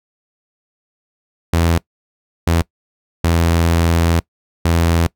sawtooth tone bursts at uneven times, 83.8 Hz, E2, 29 cents sharp, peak -8 dBFS, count 4, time 1.53-1.78 / 2.47-2.62 / 3.24-4.2 / 4.65-5.07 s, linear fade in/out 5 ms, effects noise-tail reverb RT60 0.1 s tail -23 dB re dry

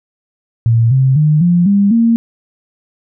sine tone with pitch steps, 115.2 / 132.33 / 152.01 / 174.61 / 200.6 / 230.4 Hz, A#2 / C3 / D#3 / F3 / G3 / A#3, -20 / +20 / -40 / 0 / +40 / -20 cents, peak -7 dBFS, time 0.66-2.16 s, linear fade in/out 0 ms, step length 250 ms, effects none

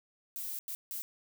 violet noise bursts at uneven times, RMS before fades -39 dBFS, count 3, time 0.36-0.59 / 0.68-0.75 / 0.91-1.02 s, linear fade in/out 0 ms, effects none

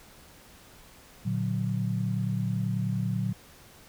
sine chord, Bb augmented, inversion none, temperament equal, 116.54 / 146.83 / 185 Hz, Bb2 / D3 / F#3, 0 / 0 / 0 cents, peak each -29 / -33 / -30 dBFS, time 1.25-3.33 s, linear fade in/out 10 ms, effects pink hiss -53 dBFS RMS until 3.88 s

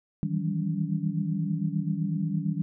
sine tone cluster, 156.7 / 165.1 / 192.5 / 199.6 / 284.7 Hz, D#3 / E3 / G3 / G3 / C#4, +13 / +3 / -31 / +32 / +46 cents, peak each -30 / -31 / -31 / -35 / -37 dBFS, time 0.23-2.62 s, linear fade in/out 0 ms, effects none

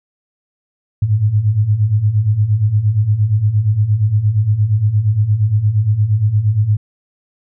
sine beating tone pair, 100.4 / 109 Hz, G2 / A2, +42 / -16 cents, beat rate 8.6 Hz, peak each -17 / -12 dBFS, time 1.02-6.77 s, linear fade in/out 5 ms, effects none

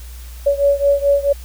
sine beating tone pair, 563 / 567.6 Hz, C#5 / C#5, +27 / +41 cents, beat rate 4.6 Hz, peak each -14 / -16 dBFS, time 0.46-1.33 s, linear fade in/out 10 ms, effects added 60 Hz sine -31 dBFS peak until 1.44 s + white hiss -43 dBFS RMS until 1.44 s

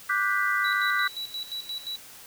sine chord, G major seventh, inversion second, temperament equal with one note detuned, 1174.7 / 1466.4 / 1568 / 1975.5 Hz, D6 / F#6 / G6 / B6, 0 / -16 / 0 / 0 cents, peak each -28 dBFS, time 0.09-1.08 s, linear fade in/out 10 ms
triangle tone with tremolo, 3924 Hz, B7, 12 cents flat, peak -29 dBFS, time 0.64-1.97 s, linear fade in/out 10 ms, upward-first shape square, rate 5.7 Hz, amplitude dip 75%
effects white hiss -47 dBFS RMS until 2.26 s

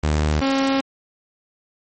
sawtooth tone pair in turn, 76 / 270.8 Hz, D#2 / C#4, -40 / -40 cents, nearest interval octave + minor seventh, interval 2200 cents, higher second, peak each -13 dBFS, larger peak neither, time 0.03-0.41 / 0.41-0.81 s, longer second, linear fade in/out 10 ms, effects MP3 32 kbps

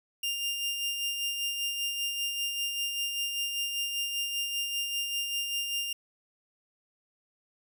sawtooth tone with tremolo, 2800 Hz, F7, 4 cents sharp, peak -25 dBFS, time 0.23-5.93 s, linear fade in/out 5 ms, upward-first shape sine, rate 5.1 Hz, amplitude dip 40%, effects none

